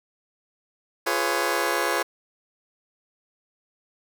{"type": "chord", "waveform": "15% pulse", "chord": "C# dominant seventh", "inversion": "first", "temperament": "just", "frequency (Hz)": [346.5, 415.8, 498.9, 554.4], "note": ["E#4", "G#4", "B4", "C#5"], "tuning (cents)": [-14, 2, 17, 0], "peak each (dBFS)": -22, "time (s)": [1.06, 2.03], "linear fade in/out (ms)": 10, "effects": []}